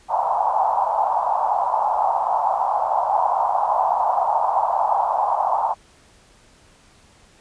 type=band-pass noise; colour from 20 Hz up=pink; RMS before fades=-20 dBFS; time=0.08-5.75 s; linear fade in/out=50 ms; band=730 to 960 Hz; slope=48 dB/octave; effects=pink hiss -53 dBFS RMS until 7.4 s + resampled to 22050 Hz